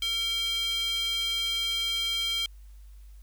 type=tone with high-pass filter; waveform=square; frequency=456 Hz; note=A#4; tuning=38 cents flat; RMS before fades=-29 dBFS; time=0.02-2.46 s; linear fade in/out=2 ms; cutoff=3000 Hz; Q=7.1; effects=added 50 Hz sine -45 dBFS peak until 3.22 s + white hiss -66 dBFS RMS until 3.22 s